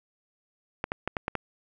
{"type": "clicks", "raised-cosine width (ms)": 0.5, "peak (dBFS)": -13, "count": 6, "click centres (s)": [0.841, 0.919, 1.076, 1.168, 1.281, 1.353], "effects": []}